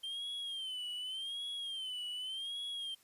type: tone with vibrato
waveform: triangle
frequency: 3136 Hz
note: G7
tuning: in tune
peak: -37 dBFS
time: 0.03-2.95 s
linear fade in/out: 10 ms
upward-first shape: sine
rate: 0.86 Hz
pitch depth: 110 cents each way
effects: white hiss -67 dBFS RMS until 3.03 s + resampled to 32000 Hz